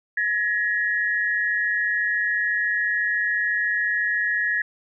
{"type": "tone pair together", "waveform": "sine", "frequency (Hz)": [1682, 1888], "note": ["G#6", "A#6"], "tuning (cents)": [22, 22], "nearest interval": "major second", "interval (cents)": 200, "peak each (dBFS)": -23, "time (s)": [0.17, 4.62], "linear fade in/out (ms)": 5, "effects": []}